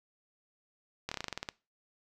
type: slowing click train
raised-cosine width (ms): 0.2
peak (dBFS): -18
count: 11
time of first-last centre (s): 1.09-1.488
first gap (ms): 25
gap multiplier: 1.1
effects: noise-tail reverb RT60 0.3 s tail -22 dB re dry